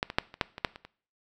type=clicks; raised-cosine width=0.3 ms; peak=-10 / -19 / -6 / -27 / -8 / -22 / -8 / -26 / -28 dBFS; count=9; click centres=0.029 / 0.101 / 0.185 / 0.341 / 0.412 / 0.581 / 0.648 / 0.759 / 0.85 s; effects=noise-tail reverb RT60 0.5 s tail -21 dB re dry